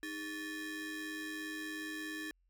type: ring-modulated tone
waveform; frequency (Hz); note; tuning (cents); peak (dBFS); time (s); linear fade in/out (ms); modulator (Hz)
40% pulse; 719; F#5; -50; -36; 0.03-2.31; 0; 1030
effects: added 44 Hz sine -70 dBFS peak until 2.49 s